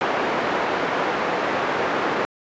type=band-pass noise; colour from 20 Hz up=pink; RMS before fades=-23 dBFS; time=0.01-2.25 s; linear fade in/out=0 ms; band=370 to 1700 Hz; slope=12 dB/octave; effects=resampled to 16000 Hz